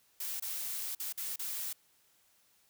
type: noise with dropouts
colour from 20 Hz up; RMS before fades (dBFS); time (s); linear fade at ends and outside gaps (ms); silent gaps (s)
blue; -38; 0.2-1.73; 5; 0.399-0.422 / 0.95-0.998 / 1.126-1.175 / 1.36-1.392
effects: white hiss -69 dBFS RMS until 2.69 s